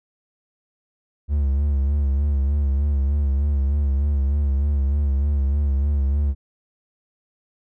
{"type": "tone with vibrato", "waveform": "triangle", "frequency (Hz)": 70.5, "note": "C#2", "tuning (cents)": 30, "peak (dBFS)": -15, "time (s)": [1.28, 6.35], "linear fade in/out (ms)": 50, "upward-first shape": "sine", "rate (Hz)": 3.3, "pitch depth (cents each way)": 65, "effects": []}